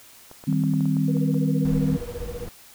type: clicks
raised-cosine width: 1 ms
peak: -28 dBFS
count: 10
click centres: 0.314 / 0.439 / 0.527 / 0.637 / 0.737 / 0.807 / 0.856 / 0.968 / 1.169 / 1.343 s
type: chord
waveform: sine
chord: C minor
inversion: first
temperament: equal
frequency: 155.56 / 196 / 261.6 Hz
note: Eb3 / G3 / C4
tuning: 0 / 0 / 0 cents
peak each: -22 / -25 / -24 dBFS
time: 0.47-1.97 s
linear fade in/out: 10 ms
type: tone with tremolo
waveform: sine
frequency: 481.4 Hz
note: B4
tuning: 44 cents flat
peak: -29 dBFS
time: 1.08-2.48 s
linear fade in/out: 2 ms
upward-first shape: sine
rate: 15 Hz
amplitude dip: 100%
type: noise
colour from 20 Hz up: brown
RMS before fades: -34 dBFS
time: 1.65-2.49 s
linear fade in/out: 2 ms
effects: white hiss -49 dBFS RMS until 2.74 s